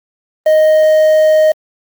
triangle tone with quantisation, 622.3 Hz, D#5, in tune, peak -4 dBFS, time 0.46-1.52 s, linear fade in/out 5 ms, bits 5, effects Opus 24 kbps

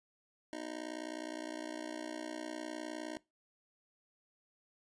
25% pulse tone with amplitude modulation, 311.1 Hz, D#4, in tune, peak -33 dBFS, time 0.53-3.17 s, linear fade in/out 0 ms, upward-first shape sine, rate 59.6 Hz, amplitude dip 95%, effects noise-tail reverb RT60 0.2 s tail -20 dB re dry + resampled to 22050 Hz

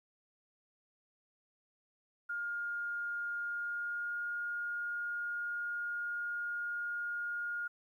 sine tone with pitch glide, 1415 to 1423.2 Hz, F6 to F6, +22 to +32 cents, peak -35 dBFS, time 2.29-7.68 s, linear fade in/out 10 ms, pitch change +10 cents, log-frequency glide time 3.41-4.21 s, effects 12-bit

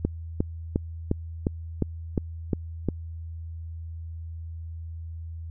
click train, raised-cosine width 3 ms, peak -10 dBFS, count 9, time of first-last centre 0.05-2.887 s, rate 2.82 Hz, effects added 82 Hz sine -34 dBFS peak until 5.5 s

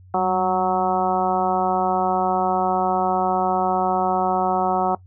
harmonic tone with a mistuned harmonic, 185 Hz, F#3, in tune, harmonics 1 / 2 / 3 / 4 / 5 / 6 / 7, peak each -28 / -26 / -28 / -20 / -26 / -29 / -29 dBFS, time 0.14-4.95 s, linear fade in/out 2 ms, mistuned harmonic 1, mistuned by +47 cents, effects noise-tail reverb RT60 0.1 s tail -20 dB re dry + added 92 Hz sine -44 dBFS peak until 5.06 s

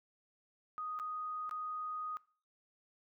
sine tone with dropouts, 1244.5 Hz, D#6, in tune, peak -38 dBFS, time 0.78-2.17 s, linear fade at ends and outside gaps 0 ms, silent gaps 0.99-0.998 / 1.494-1.511 s, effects noise-tail reverb RT60 0.4 s tail -21 dB re dry

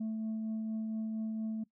sine tone with tremolo, 220 Hz, A3, in tune, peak -30 dBFS, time 0-1.64 s, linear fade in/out 10 ms, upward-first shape triangle, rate 4.3 Hz, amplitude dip 30%, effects noise-tail reverb RT60 0.1 s tail -21 dB re dry + tanh soft clip ceiling -32 dBFS

